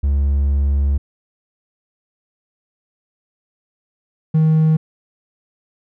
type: tone pair in turn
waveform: triangle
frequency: 70.2 / 157.59 Hz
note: C#2 / D#3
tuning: +22 / +22 cents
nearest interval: octave + major second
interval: 1400 cents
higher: second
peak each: -11 / -8 dBFS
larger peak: second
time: 0.03-0.98 / 4.34-4.77 s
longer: first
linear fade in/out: 10 ms
effects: tanh soft clip ceiling -4 dBFS